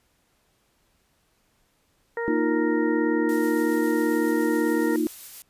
harmonic tone, 466.2 Hz, A#4, in tune, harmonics 1 / 2 / 3 / 4, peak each -27 / -34 / -38 / -33 dBFS, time 2.17-4.96 s, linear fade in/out 2 ms
sine chord, Bb suspended fourth, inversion none, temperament equal, 233.1 / 311.1 / 349.2 Hz, Bb3 / Eb4 / F4, 0 / 0 / 0 cents, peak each -28 / -23 / -27 dBFS, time 2.28-5.07 s, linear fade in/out 0 ms
blue noise with tremolo, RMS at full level -39 dBFS, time 3.29-5.42 s, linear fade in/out 0 ms, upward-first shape triangle, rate 7.3 Hz, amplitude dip 25%
effects pink hiss -67 dBFS RMS until 5.49 s + resampled to 32000 Hz

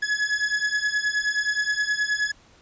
45% pulse beating tone pair, 1689 / 1698.5 Hz, G#6 / G#6, +29 / +38 cents, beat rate 9.5 Hz, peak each -25 dBFS, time 0.02-2.32 s, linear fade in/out 10 ms, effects pink hiss -55 dBFS RMS until 2.61 s + resampled to 16000 Hz

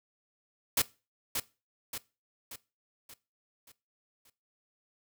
white noise with echo, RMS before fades -26 dBFS, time 0.77-0.82 s, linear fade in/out 5 ms, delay 580 ms, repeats 6, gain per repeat -6 dB, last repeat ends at 4.3 s, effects noise-tail reverb RT60 0.3 s tail -20 dB re dry

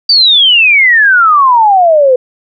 sine exponential sweep, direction down, 4699 to 493.9 Hz, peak -3 dBFS, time 0.09-2.16 s, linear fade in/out 5 ms, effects none

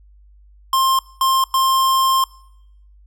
square tone bursts at uneven times, 1058 Hz, C6, 19 cents sharp, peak -14 dBFS, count 3, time 0.73-0.99 / 1.21-1.44 / 1.54-2.24 s, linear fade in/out 2 ms, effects noise-tail reverb RT60 0.8 s tail -23 dB re dry + added 50 Hz sine -45 dBFS peak until 3.06 s

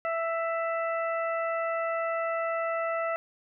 harmonic tone, 662 Hz, E5, 7 cents sharp, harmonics 1 / 2 / 3 / 4, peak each -29 / -32 / -37 / -43 dBFS, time 0.05-3.16 s, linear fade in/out 0 ms, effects none

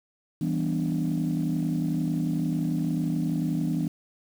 sine chord, E minor seventh, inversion none, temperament equal, 164.81 / 196 / 246.9 / 293.7 Hz, E3 / G3 / B3 / D4, 0 / 0 / 0 / 0 cents, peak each -26 / -32 / -29 / -29 dBFS, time 0.41-3.88 s, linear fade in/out 5 ms, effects tanh soft clip ceiling -18 dBFS + 8-bit

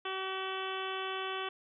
harmonic tone, 380.6 Hz, F#4, 49 cents sharp, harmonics 1 / 2 / 3 / 4 / 5 / 6 / 7 / 8 / 9, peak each -40 / -43 / -40 / -44 / -48 / -49 / -45 / -44 / -46 dBFS, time 0.05-1.49 s, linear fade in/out 5 ms, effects none

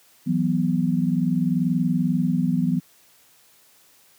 sine chord, E suspended second, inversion none, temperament just, 164.81 / 185.42 / 247.2 Hz, E3 / F#3 / B3, 0 / +4 / +2 cents, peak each -23 dBFS, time 0.26-2.8 s, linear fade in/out 20 ms, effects white hiss -56 dBFS RMS until 4.18 s + high-pass 80 Hz 12 dB/octave

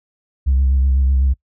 sine tone with vibrato, 66.7 Hz, C2, 34 cents sharp, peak -10 dBFS, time 0.46-1.34 s, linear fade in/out 20 ms, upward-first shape sine, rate 8 Hz, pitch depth 43 cents each way, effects noise-tail reverb RT60 0.1 s tail -24 dB re dry + tanh soft clip ceiling -9 dBFS

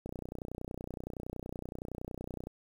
click train, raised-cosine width 2 ms, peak -26 dBFS, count 75, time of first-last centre 0.06-2.47 s, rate 30.7 Hz, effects 9-bit

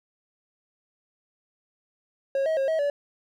triangle tone with pitch steps, 545 / 637 / 540 / 640 / 574 Hz, C#5 / D#5 / C#5 / D#5 / D5, -29 / +41 / -45 / +49 / -40 cents, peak -20 dBFS, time 2.35-2.9 s, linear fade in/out 2 ms, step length 110 ms, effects none

